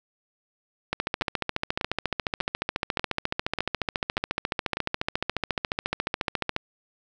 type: two click trains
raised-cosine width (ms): 0.3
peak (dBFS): -9 / -11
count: 81 / 7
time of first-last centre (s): 0.93-6.564 / 1.22-4.77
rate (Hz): 14.2 / 1.69
effects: none